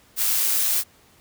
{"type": "noise with amplitude modulation", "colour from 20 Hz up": "blue", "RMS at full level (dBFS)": -20, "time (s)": [0.16, 0.84], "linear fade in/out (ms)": 50, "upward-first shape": "sine", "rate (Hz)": 108, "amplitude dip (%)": 30, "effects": ["pink hiss -55 dBFS RMS until 1.2 s", "high-pass 60 Hz 12 dB/octave"]}